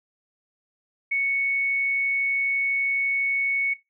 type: tone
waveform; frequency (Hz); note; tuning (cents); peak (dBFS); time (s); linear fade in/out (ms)
sine; 2217; C#7; 0; -21; 1.11-3.74; 10
effects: noise-tail reverb RT60 0.2 s tail -18 dB re dry